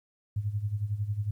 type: tone with tremolo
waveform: sine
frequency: 103.83 Hz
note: G#2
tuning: in tune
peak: -25 dBFS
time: 0.36-1.31 s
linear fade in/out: 5 ms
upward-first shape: sine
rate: 11 Hz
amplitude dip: 75%
effects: 11-bit